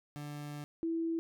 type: tone pair in turn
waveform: 30% pulse / sine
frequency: 146.83 / 329.6 Hz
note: D3 / E4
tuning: 0 / 0 cents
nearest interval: octave + major second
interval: 1400 cents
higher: second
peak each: -38 / -31 dBFS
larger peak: second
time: 0.16-0.64 / 0.83-1.19 s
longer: first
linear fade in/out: 0 ms
effects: none